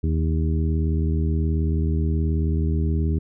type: harmonic tone with a mistuned harmonic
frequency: 78.7 Hz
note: D#2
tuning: 20 cents sharp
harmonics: 1 / 2 / 3 / 4 / 5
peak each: -20 / -26 / -30 / -32 / -34 dBFS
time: 0.03-3.19 s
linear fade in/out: 10 ms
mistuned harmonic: 5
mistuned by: +36 cents
effects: none